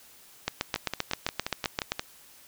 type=two click trains; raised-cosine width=0.2 ms; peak=-12 / -9 dBFS; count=8 / 12; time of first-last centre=0.76-1.995 / 0.48-1.92 s; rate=5.67 / 7.64 Hz; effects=white hiss -54 dBFS RMS until 2.47 s